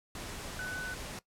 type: tone in noise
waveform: sine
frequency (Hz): 1497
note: F#6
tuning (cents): +20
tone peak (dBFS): -36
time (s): 0.59-0.94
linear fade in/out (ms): 2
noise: pink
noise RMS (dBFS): -42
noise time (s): 0.15-1.19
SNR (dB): +3
effects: noise-tail reverb RT60 0.1 s tail -18 dB re dry + low-pass 11000 Hz 12 dB/octave